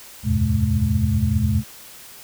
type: tone cluster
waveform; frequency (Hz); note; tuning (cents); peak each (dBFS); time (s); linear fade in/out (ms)
sine; 78.6 / 88.4 / 103.3 / 125.3 / 212.4; D#2 / F2 / G#2 / B2 / G#3; +18 / +22 / -9 / +25 / +39; -23; 0.23-1.64; 50
effects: white hiss -42 dBFS RMS until 2.23 s